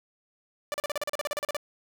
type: tone bursts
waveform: sawtooth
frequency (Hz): 587.3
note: D5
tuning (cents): 0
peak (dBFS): -24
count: 15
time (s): 0.72-1.567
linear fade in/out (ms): 0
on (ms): 21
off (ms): 38
effects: none